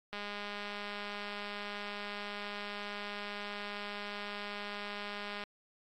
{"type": "click train", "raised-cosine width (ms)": 0.3, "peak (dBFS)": -25, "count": 1089, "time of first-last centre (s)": [0.13, 5.437], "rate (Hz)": 205, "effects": ["AAC 64 kbps"]}